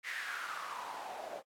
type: noise with band-pass filter sweep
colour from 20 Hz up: white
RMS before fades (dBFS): -42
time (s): 0.03-1.43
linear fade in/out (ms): 50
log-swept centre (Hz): 2000 to 580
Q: 5.1
effects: AAC 64 kbps